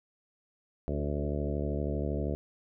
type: harmonic tone with a mistuned harmonic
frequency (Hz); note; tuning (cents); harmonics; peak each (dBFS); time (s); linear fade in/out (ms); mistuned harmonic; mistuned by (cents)
72.7; D2; -17; 1 / 2 / 3 / 4 / 5 / 6 / 7 / 8 / 9; -33 / -36 / -38 / -39 / -40 / -41 / -41 / -42 / -43; 0.88-2.35; 0; 5; +20
effects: none